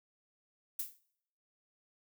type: noise with exponential decay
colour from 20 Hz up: violet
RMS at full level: -33 dBFS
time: 0.79-0.99 s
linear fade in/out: 5 ms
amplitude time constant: 42 ms
effects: noise-tail reverb RT60 0.7 s tail -22 dB re dry